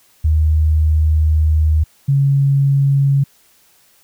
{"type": "tone pair in turn", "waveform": "sine", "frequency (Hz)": [77.78, 138.75], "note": ["D#2", "C#3"], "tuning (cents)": [0, 2], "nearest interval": "minor seventh", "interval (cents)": 1002, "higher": "second", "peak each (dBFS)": -10, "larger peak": "neither", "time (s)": [[0.24, 1.84], [2.08, 3.24]], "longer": "first", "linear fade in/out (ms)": 10, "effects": ["white hiss -53 dBFS RMS until 4.03 s"]}